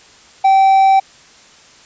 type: tone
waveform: triangle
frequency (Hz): 774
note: G5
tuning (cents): -22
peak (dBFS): -5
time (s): 0.44-1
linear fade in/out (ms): 10
effects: white hiss -44 dBFS RMS until 1.85 s + resampled to 16000 Hz